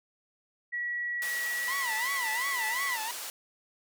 sine tone with pitch glide, 1929 to 1969.5 Hz, B6 to B6, -41 to -5 cents, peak -30 dBFS, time 0.72-2.97 s, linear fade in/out 20 ms, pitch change +36 cents, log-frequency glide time 1.55-2.05 s
white band-pass noise, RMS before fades -39 dBFS, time 1.22-3.3 s, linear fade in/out 0 ms, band 460 to 14000 Hz, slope 12 dB/octave
sawtooth tone with vibrato, 987.8 Hz, B5, in tune, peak -30 dBFS, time 1.68-3.11 s, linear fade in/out 0 ms, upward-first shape sine, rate 2.8 Hz, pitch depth 230 cents each way
effects none

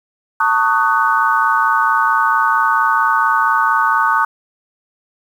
sine chord, D# half-diminished seventh, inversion second, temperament just, 896 / 1120.1 / 1244.5 / 1493.4 Hz, A5 / C#6 / D#6 / F#6, +31 / +18 / 0 / +16 cents, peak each -17 dBFS, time 0.4-4.25 s, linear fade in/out 5 ms, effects 7-bit

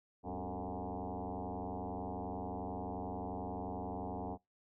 sine tone with frequency modulation, 262.4 Hz, C4, 5 cents sharp, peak -38 dBFS, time 0.23-4.38 s, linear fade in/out 50 ms, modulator 91.3 Hz, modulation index 6.8, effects noise-tail reverb RT60 0.2 s tail -25 dB re dry

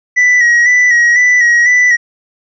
triangle tone with vibrato, 1940 Hz, B6, 31 cents flat, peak -4 dBFS, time 0.16-1.97 s, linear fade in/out 20 ms, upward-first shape square, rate 2 Hz, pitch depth 37 cents each way, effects resampled to 16000 Hz

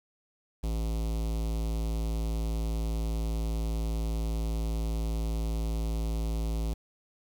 square tone with notch filter, 55 Hz, A1, in tune, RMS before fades -30 dBFS, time 0.63-6.74 s, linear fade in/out 10 ms, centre 1600 Hz, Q 0.59, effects 9-bit

